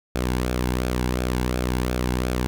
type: tone with flanger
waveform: sawtooth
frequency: 62.1 Hz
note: B1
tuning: 10 cents sharp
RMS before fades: -24 dBFS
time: 0.15-2.47 s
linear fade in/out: 0 ms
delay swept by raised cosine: 1 to 1.64 ms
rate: 2.8 Hz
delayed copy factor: -0.5
effects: none